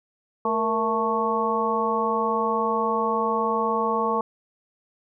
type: harmonic tone with a mistuned harmonic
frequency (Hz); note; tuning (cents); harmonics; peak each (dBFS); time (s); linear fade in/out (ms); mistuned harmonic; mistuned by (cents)
220.9; A3; +7; 1 / 2 / 3 / 4 / 5; -30 / -26 / -31 / -27 / -25; 0.45-4.21; 2; 2; +83
effects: none